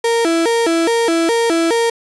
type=tone with vibrato; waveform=35% pulse; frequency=392 Hz; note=G4; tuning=in tune; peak=-11 dBFS; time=0.04-1.9 s; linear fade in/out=5 ms; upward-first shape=square; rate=2.4 Hz; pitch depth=290 cents each way; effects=resampled to 24000 Hz + 7-bit